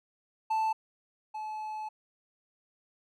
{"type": "tone pair in turn", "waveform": "triangle", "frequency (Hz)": [880, 861.4], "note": ["A5", "A5"], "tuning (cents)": [0, -37], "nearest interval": "unison", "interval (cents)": 37, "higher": "first", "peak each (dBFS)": [-24, -33], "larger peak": "first", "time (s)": [[0.5, 0.73], [1.34, 1.89]], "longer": "second", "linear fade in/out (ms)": 10, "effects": []}